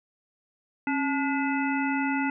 harmonic tone with a mistuned harmonic, 288.3 Hz, D4, 32 cents flat, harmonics 1 / 3 / 5 / 7 / 9, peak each -26 / -31 / -33 / -34 / -36 dBFS, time 0.87-2.3 s, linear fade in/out 2 ms, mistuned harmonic 1, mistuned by -98 cents, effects none

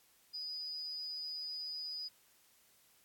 sine tone with amplitude modulation, 4954 Hz, D#8, 8 cents flat, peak -38 dBFS, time 0.33-2.09 s, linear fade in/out 20 ms, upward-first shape sine, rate 156 Hz, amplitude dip 35%, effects white hiss -68 dBFS RMS until 3.04 s + AAC 64 kbps

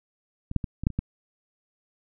clicks, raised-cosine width 5 ms, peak -21 / -9 / -18 / -19 / -8 / -24 / -13 dBFS, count 7, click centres 0.514 / 0.563 / 0.642 / 0.836 / 0.869 / 0.903 / 0.99 s, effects none

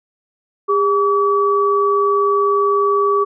sine tone pair together, 404.5 / 1144 Hz, G#4 / D6, -46 / -46 cents, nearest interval octave + tritone, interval 1800 cents, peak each -15 dBFS, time 0.68-3.25 s, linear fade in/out 20 ms, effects none

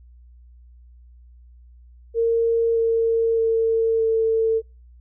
sine tone with pitch steps, 459.8 / 455.8 / 451.9 / 448 Hz, A#4 / A#4 / A4 / A4, -24 / -39 / +46 / +31 cents, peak -16 dBFS, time 2.14-4.62 s, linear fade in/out 50 ms, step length 620 ms, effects noise-tail reverb RT60 0.3 s tail -25 dB re dry + added 60 Hz sine -45 dBFS peak until 5 s

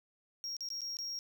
triangle tone with dropouts, 5588 Hz, F8, in tune, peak -36 dBFS, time 0.44-1.19 s, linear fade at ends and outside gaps 0 ms, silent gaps 0.567-0.607 / 0.688-0.703 / 0.808-0.817 / 0.969-0.988 s, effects none

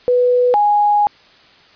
sine tone pair in turn, 493.9 / 828.3 Hz, B4 / G#5, 0 / -5 cents, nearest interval major sixth, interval 895 cents, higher second, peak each -10 dBFS, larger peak neither, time 0.08-0.54 / 0.54-1.07 s, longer second, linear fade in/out 0 ms, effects white hiss -47 dBFS RMS until 1.75 s + resampled to 11025 Hz

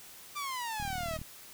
sawtooth exponential sweep, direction down, 1195 to 622.3 Hz, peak -31 dBFS, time 0.35-1.18 s, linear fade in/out 20 ms
click train, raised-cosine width 5 ms, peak -30 dBFS, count 17, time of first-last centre 0.8-1.216 s, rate 38.5 Hz
effects white hiss -51 dBFS RMS until 1.53 s

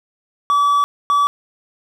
triangle tone bursts at uneven times, 1148 Hz, D6, 40 cents flat, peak -10 dBFS, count 2, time 0.5-0.84 / 1.1-1.27 s, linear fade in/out 0 ms, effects none

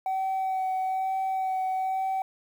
sine tone with vibrato, 759 Hz, F#5, 44 cents sharp, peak -23 dBFS, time 0.06-2.22 s, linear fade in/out 2 ms, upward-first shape sine, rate 1.1 Hz, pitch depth 14 cents each way, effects tanh soft clip ceiling -24 dBFS + 9-bit

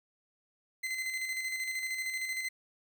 40% pulse tone with tremolo, 2056 Hz, C7, 31 cents flat, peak -31 dBFS, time 0.83-2.49 s, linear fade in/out 10 ms, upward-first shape square, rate 13 Hz, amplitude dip 40%, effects none

